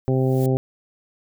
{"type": "noise with exponential growth", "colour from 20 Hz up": "blue", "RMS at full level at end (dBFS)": -36, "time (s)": [0.05, 0.46], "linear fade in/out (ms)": 1, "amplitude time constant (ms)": 88}
{"type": "harmonic tone", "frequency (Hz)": 130.81, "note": "C3", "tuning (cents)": 0, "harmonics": [1, 2, 3, 4, 5, 6], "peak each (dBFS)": [-19, -24, -23, -28, -35, -34], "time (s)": [0.08, 0.57], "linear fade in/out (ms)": 0}
{"effects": []}